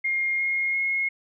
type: tone with pitch steps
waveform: sine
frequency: 2129 / 2145 / 2161 Hz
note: C7 / C7 / C#7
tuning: +30 / +42 / -45 cents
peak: -22 dBFS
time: 0.04-1.09 s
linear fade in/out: 10 ms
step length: 350 ms
effects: none